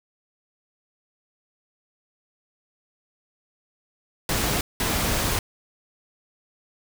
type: noise bursts at uneven times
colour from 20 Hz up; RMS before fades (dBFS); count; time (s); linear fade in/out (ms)
pink; -24; 2; 4.29-4.61 / 4.8-5.39; 2
effects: none